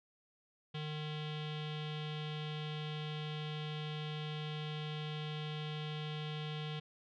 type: tone with low-pass filter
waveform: square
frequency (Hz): 152.2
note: D#3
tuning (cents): -38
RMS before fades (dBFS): -41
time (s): 0.74-6.8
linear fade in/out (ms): 10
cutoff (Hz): 3300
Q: 5.7
effects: none